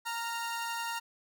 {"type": "tone pair together", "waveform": "sawtooth", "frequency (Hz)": [926.9, 1396], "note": ["A#5", "F6"], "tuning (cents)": [-10, -1], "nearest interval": "perfect fifth", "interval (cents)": 709, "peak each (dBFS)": [-31, -36], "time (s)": [0.05, 1], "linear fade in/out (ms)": 20, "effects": []}